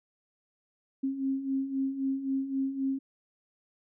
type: beating tone pair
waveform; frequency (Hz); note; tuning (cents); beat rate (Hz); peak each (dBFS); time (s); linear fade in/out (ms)
sine; 266.4 / 270.2; C4 / C#4; +31 / -44; 3.8; -35 / -29; 1.03-2.99; 10
effects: none